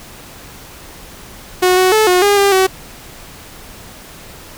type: tone with pitch steps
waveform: sawtooth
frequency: 365.4 / 371.1 / 434.2 / 362.1 / 406.5 / 399 / 378.2 Hz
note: F#4 / F#4 / A4 / F#4 / G#4 / G4 / F#4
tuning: -22 / +5 / -23 / -37 / -37 / +31 / +38 cents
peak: -5 dBFS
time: 1.62-2.67 s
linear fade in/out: 10 ms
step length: 150 ms
effects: pink hiss -36 dBFS RMS until 4.57 s